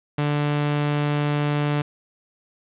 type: tone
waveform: sawtooth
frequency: 146.83 Hz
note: D3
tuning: in tune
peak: -16 dBFS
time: 0.18-1.82 s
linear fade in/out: 5 ms
effects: resampled to 8000 Hz + 7-bit